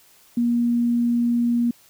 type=tone; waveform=sine; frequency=237.8 Hz; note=A#3; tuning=35 cents sharp; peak=-17 dBFS; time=0.37-1.71 s; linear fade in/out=5 ms; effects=white hiss -54 dBFS RMS until 1.89 s